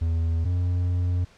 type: tone pair in turn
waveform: triangle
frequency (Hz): 82.41 / 89.01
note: E2 / F2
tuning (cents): 0 / +33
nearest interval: minor second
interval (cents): 133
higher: second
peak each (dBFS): -19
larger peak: neither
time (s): 0.01-0.45 / 0.45-1.25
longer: second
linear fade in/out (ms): 10
effects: pink hiss -55 dBFS RMS until 1.37 s + low-pass 6000 Hz 12 dB/octave